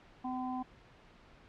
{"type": "harmonic tone", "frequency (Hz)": 254.9, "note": "C4", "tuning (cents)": -45, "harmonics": [1, 3, 4], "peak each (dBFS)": [-37, -39, -44], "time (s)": [0.24, 0.63], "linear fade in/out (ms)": 10, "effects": ["pink hiss -59 dBFS RMS until 1.48 s", "low-pass 3000 Hz 12 dB/octave"]}